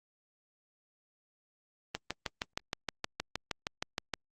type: click train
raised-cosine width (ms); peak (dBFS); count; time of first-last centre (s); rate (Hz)
0.2; -15; 15; 1.95-4.138; 6.4
effects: Opus 32 kbps